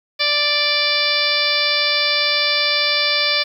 harmonic tone, 587.3 Hz, D5, in tune, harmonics 1 / 2 / 3 / 4 / 5 / 6 / 7 / 8 / 9, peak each -26 / -28 / -26 / -21 / -29 / -22 / -25 / -21 / -26 dBFS, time 0.19-3.44 s, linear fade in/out 20 ms, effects 8-bit

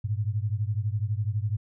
sine beating tone pair, 101.3 / 113.3 Hz, G#2 / A#2, -43 / -49 cents, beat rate 12 Hz, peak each -27 / -29 dBFS, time 0.04-1.57 s, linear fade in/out 10 ms, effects none

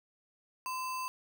sine tone with sample-and-hold, 1026 Hz, C6, 34 cents flat, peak -34 dBFS, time 0.66-1.08 s, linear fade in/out 0 ms, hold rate 3675 Hz, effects none

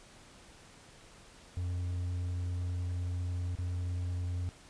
triangle tone with dropouts, 89 Hz, F2, 33 cents sharp, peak -30 dBFS, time 1.57-4.49 s, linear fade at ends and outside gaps 0 ms, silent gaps 3.553-3.587 s, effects pink hiss -56 dBFS RMS until 4.69 s + resampled to 22050 Hz

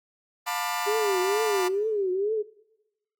sawtooth chord, B half-diminished seventh, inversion second, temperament just, 711.2 / 889 / 987.8 / 1185.3 Hz, F5 / A5 / B5 / D6, +31 / +18 / 0 / +16 cents, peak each -29 dBFS, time 0.46-1.69 s, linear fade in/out 20 ms
sine tone with vibrato, 401.5 Hz, G4, 41 cents sharp, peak -23 dBFS, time 0.86-2.43 s, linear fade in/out 20 ms, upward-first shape triangle, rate 2.2 Hz, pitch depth 190 cents each way
effects noise-tail reverb RT60 0.9 s tail -21 dB re dry + Opus 48 kbps

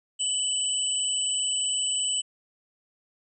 sine tone pair together, 2985 / 7969 Hz, F#7 / B8, +15 / +15 cents, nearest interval octave + perfect fourth, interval 1700 cents, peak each -27 dBFS, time 0.19-2.22 s, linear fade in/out 20 ms, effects none

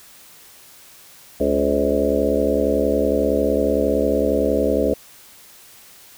harmonic tone with a mistuned harmonic, 70.9 Hz, C#2, 40 cents sharp, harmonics 1 / 3 / 4 / 5 / 6 / 7 / 8 / 9, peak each -28 / -26 / -23 / -28 / -22 / -22 / -25 / -25 dBFS, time 1.4-4.94 s, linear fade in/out 5 ms, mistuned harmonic 7, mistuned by +54 cents, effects white hiss -46 dBFS RMS until 6.17 s

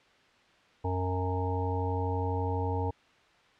harmonic tone, 92 Hz, F#2, 9 cents flat, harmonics 1 / 3 / 5 / 7 / 9 / 10, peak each -30 / -38 / -35 / -44 / -37 / -38 dBFS, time 0.84-2.91 s, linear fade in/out 10 ms, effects white hiss -61 dBFS RMS until 3.59 s + low-pass 3000 Hz 12 dB/octave

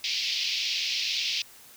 white band-pass noise, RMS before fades -29 dBFS, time 0.04-1.42 s, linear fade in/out 2 ms, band 2300 to 5300 Hz, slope 48 dB/octave, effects white hiss -51 dBFS RMS until 1.76 s

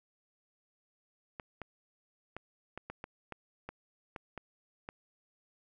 clicks, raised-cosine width 0.5 ms, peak -26 dBFS, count 11, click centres 1.398 / 1.617 / 2.366 / 2.776 / 2.9 / 3.041 / 3.323 / 3.69 / 4.162 / 4.377 / 4.889 s, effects none

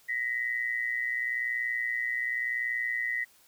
sine tone pair together, 1882.1 / 2003 Hz, A#6 / B6, +16 / +24 cents, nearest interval minor second, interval 108 cents, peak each -31 / -31 dBFS, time 0.08-3.25 s, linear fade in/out 20 ms, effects white hiss -61 dBFS RMS until 3.47 s

